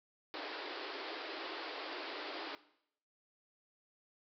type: band-pass noise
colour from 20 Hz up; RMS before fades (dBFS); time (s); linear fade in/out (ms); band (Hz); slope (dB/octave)
pink; -44; 0.34-2.55; 0; 290 to 5000; 96
effects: noise-tail reverb RT60 0.7 s tail -17 dB re dry